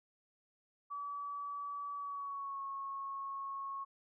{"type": "tone with pitch glide", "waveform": "sine", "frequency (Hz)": [1146, 1096.8], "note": ["D6", "C#6"], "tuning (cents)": [-43, -19], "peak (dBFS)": -39, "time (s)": [0.9, 3.85], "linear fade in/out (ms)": 20, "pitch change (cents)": -76, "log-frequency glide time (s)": [1.95, 2.62], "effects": []}